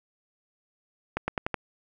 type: accelerating click train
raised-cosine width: 0.5 ms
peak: -12 dBFS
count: 5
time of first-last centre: 1.17-1.543 s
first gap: 110 ms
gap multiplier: 0.89
effects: none